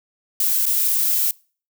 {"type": "noise with dropouts", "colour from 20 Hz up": "violet", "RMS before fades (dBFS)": -19, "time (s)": [0.4, 1.31], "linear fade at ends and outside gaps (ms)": 2, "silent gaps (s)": [0.656, 0.664], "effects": ["noise-tail reverb RT60 0.4 s tail -25 dB re dry"]}